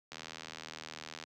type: click train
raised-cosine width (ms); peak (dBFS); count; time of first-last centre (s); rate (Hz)
0.2; -25; 90; 0.12-1.238; 79.6
effects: high-pass 150 Hz 12 dB/octave